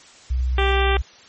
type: tone with vibrato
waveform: sine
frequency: 63 Hz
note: B1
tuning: 35 cents sharp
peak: -18 dBFS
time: 0.3-1.02 s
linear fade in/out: 10 ms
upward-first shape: square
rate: 18 Hz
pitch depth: 11 cents each way
type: harmonic tone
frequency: 392 Hz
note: G4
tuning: in tune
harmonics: 1 / 2 / 3 / 4 / 5 / 6 / 7 / 8 / 9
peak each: -22 / -25 / -27 / -28 / -29 / -30 / -30 / -31 / -32 dBFS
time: 0.58-0.97 s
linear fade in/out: 2 ms
effects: white hiss -47 dBFS RMS until 1.28 s + MP3 32 kbps